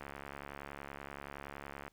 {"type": "click train", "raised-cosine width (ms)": 0.5, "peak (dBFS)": -29, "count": 133, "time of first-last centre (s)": [0.01, 1.88], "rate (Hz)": 70.6, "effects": ["pink hiss -74 dBFS RMS until 1.92 s"]}